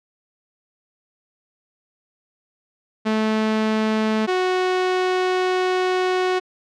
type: tone pair in turn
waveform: sawtooth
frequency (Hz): 217.8 / 368.4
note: A3 / F#4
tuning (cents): -17 / -7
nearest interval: major sixth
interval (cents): 910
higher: second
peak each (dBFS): -14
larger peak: neither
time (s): 3.05-4.27 / 4.27-6.4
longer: second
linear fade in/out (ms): 20
effects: low-pass 4000 Hz 12 dB/octave